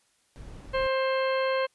brown noise, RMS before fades -42 dBFS, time 0.36-0.87 s, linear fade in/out 0 ms
harmonic tone, 528 Hz, C5, 16 cents sharp, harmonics 1 / 2 / 3 / 4 / 5 / 6 / 8, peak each -25 / -31 / -35 / -37 / -39 / -41 / -43 dBFS, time 0.73-1.67 s, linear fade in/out 20 ms
effects white hiss -68 dBFS RMS until 1.74 s + resampled to 24000 Hz

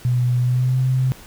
sine tone with pitch glide, 123.47 to 129.53 Hz, B2 to C3, 0 to -17 cents, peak -15 dBFS, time 0.05-1.12 s, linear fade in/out 0 ms, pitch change +83 cents, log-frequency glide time 0.42-0.8 s, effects pink hiss -43 dBFS RMS until 1.26 s

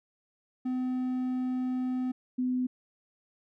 triangle / sine tone pair in turn, 254.3 / 252.5 Hz, C4 / B3, -49 / +39 cents, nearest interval unison, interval 12 cents, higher first, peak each -26 dBFS, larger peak neither, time 0.65-2.12 / 2.38-2.67 s, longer first, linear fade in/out 10 ms, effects none

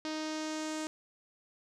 sawtooth tone with low-pass filter sweep, 311.1 Hz, D#4, in tune, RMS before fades -37 dBFS, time 0.05-0.87 s, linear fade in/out 0 ms, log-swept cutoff 5100 to 7700 Hz, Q 2.3, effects none

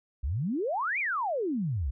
sine exponential two-way sweep, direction up then down, 58.2 to 2489 to 58.2 Hz, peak -27 dBFS, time 0.23-1.91 s, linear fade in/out 10 ms, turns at 0.99 s, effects none

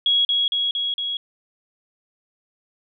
sine tone with echo, 3322 Hz, G#7, in tune, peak -15 dBFS, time 0.06-0.25 s, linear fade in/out 2 ms, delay 230 ms, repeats 4, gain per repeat -2 dB, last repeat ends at 1.17 s, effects none

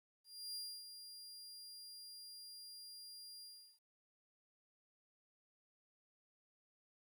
sawtooth tone with ADSR envelope, 4800 Hz, D8, 37 cents sharp, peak -40 dBFS, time 0.24-3.8 s, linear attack 310 ms, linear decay 280 ms, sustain -9 dB, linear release 370 ms, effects 13-bit

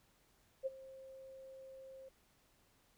sine tone with ADSR envelope, 531 Hz, C5, 25 cents sharp, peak -33 dBFS, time 0.63-2.09 s, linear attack 32 ms, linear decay 26 ms, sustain -18 dB, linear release 8 ms, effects pink hiss -72 dBFS RMS until 2.97 s

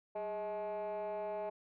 sine tone with frequency modulation, 634 Hz, D#5, 32 cents sharp, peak -34 dBFS, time 0.15-1.5 s, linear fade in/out 10 ms, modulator 222 Hz, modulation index 0.98, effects tanh soft clip ceiling -36 dBFS

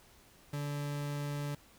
40% pulse tone, 144.9 Hz, D3, 23 cents flat, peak -34 dBFS, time 0.53-1.55 s, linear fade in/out 5 ms, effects pink hiss -61 dBFS RMS until 1.78 s

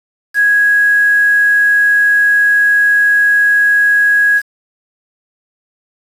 sine tone with quantisation, 1659 Hz, G#6, 2 cents flat, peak -7 dBFS, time 0.34-4.42 s, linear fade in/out 50 ms, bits 5, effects resampled to 32000 Hz

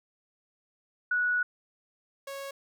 sine / sawtooth tone pair in turn, 1468 / 551.5 Hz, F#6 / C#5, -14 / -9 cents, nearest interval octave + perfect fourth, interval 1695 cents, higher first, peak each -24 / -33 dBFS, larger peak first, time 1.11-1.43 / 2.27-2.51 s, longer first, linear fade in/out 5 ms, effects none

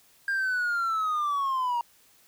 triangle linear sweep, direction down, 1610 to 936 Hz, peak -22 dBFS, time 0.28-1.81 s, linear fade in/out 2 ms, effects tanh soft clip ceiling -19 dBFS + white hiss -60 dBFS RMS until 2.27 s

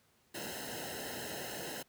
pink noise with comb filter, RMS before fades -42 dBFS, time 0.34-1.83 s, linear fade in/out 10 ms, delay 0.86 ms, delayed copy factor -1, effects pink hiss -70 dBFS RMS until 1.88 s + high-pass 80 Hz 12 dB/octave

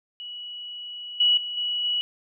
sine tone with level steps, 2932 Hz, F#7, 16 cents flat, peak -34 / -16 / -29 / -24 / -22 dBFS, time 0.2-2.01 s, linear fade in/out 0 ms, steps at 1.2 / 1.37 / 1.57 / 1.84 s, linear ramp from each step 5 ms, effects none

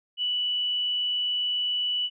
sine tone with frequency modulation, 2960 Hz, F#7, in tune, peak -24 dBFS, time 0.17-2.1 s, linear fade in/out 50 ms, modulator 87.3 Hz, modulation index 0.26, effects none

